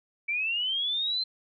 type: linear sweep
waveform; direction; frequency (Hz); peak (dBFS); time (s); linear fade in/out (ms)
sine; up; 2292 to 4135; -26; 0.28-1.24; 10
effects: none